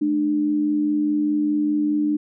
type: tone pair together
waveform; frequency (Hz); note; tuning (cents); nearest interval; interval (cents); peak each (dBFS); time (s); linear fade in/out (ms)
sine; 213.7 / 298.6; G#3 / D4; +50 / +29; tritone; 579; -28 / -18; 0.01-2.17; 10
effects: none